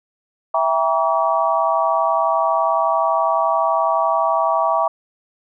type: chord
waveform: sine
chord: E diminished seventh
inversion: none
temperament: just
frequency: 659.3 / 791.1 / 949.3 / 1139.2 Hz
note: E5 / G5 / Bb5 / Db6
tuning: 0 / +16 / +31 / +47 cents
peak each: -19 / -22 / -21 / -20 dBFS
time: 0.54-4.88 s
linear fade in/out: 5 ms
effects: none